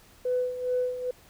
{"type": "tone with tremolo", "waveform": "sine", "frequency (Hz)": 500, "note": "B4", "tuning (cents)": 21, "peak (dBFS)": -22, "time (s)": [0.25, 1.11], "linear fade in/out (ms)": 5, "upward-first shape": "sine", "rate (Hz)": 2.4, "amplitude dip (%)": 70, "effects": ["tanh soft clip ceiling -18 dBFS", "pink hiss -56 dBFS RMS until 1.29 s"]}